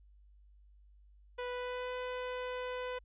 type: tone with pitch glide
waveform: sawtooth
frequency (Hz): 493.9 to 500.8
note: B4 to B4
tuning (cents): 0 to +24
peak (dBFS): -33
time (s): 1.38-2.99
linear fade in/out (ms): 10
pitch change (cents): +24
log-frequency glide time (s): 1.49-1.94
effects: added 50 Hz sine -58 dBFS peak until 3.04 s + resampled to 8000 Hz